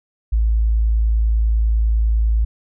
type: tone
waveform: sine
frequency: 55 Hz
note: A1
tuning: in tune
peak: -13 dBFS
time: 0.32-2.45 s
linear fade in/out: 10 ms
effects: none